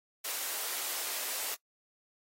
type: high-pass noise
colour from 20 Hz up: white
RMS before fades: -36 dBFS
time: 0.24-1.55 s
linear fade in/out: 10 ms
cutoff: 360 Hz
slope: 24 dB/octave
effects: noise-tail reverb RT60 0.1 s tail -20 dB re dry + AAC 48 kbps